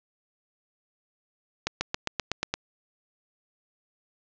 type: accelerating click train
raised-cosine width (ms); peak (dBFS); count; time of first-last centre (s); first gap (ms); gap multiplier
0.2; -9; 8; 1.67-2.54; 140; 0.96
effects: resampled to 16000 Hz + 8-bit